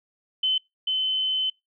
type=tone pair in turn; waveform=sine; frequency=3051 / 3051 Hz; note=G7 / G7; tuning=-48 / -48 cents; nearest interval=unison; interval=0 cents; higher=neither; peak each=-20 / -22 dBFS; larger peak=first; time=0.43-0.58 / 0.87-1.5 s; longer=second; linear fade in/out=5 ms; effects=noise-tail reverb RT60 0.2 s tail -25 dB re dry